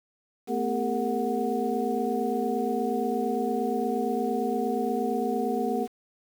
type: tone cluster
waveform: sine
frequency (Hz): 222.8 / 251.4 / 402.4 / 458.6 / 736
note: A3 / B3 / G4 / A#4 / F#5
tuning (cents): +22 / +31 / +45 / -28 / -9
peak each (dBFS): -31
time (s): 0.47-5.88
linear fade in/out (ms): 50
effects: 8-bit